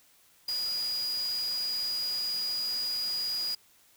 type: tone in noise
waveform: sine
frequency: 4891 Hz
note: D#8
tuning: 31 cents flat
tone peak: -29 dBFS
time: 0.48-3.55 s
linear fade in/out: 5 ms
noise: white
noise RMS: -43 dBFS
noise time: 0.48-3.55 s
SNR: +11 dB
effects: white hiss -62 dBFS RMS until 3.96 s